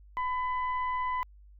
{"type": "tone with frequency modulation", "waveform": "sine", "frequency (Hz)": 1005, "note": "B5", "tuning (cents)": 30, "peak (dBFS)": -28, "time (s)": [0.17, 1.23], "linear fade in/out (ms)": 0, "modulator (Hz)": 997, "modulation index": 0.58, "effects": ["added 50 Hz sine -51 dBFS peak until 1.59 s"]}